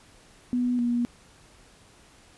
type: tone pair in turn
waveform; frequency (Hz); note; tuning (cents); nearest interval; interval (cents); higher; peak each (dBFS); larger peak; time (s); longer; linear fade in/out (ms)
sine; 246.3 / 239.8; B3 / A#3; -5 / +49; unison; 46; first; -22; neither; 0.53-0.79 / 0.79-1.05; neither; 0
effects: pink hiss -55 dBFS RMS until 2.37 s + resampled to 24000 Hz